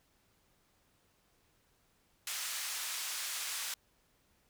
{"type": "band-pass noise", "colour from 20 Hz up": "white", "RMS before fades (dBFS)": -39, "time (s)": [2.27, 3.74], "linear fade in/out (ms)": 2, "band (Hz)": [1200, 9600], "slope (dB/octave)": 12, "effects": ["pink hiss -72 dBFS RMS until 4.49 s"]}